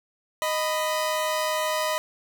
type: tone pair together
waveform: sawtooth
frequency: 621 / 994.1 Hz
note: D#5 / B5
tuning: -3 / +11 cents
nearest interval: minor sixth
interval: 814 cents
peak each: -22 / -24 dBFS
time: 0.42-1.98 s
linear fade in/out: 0 ms
effects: none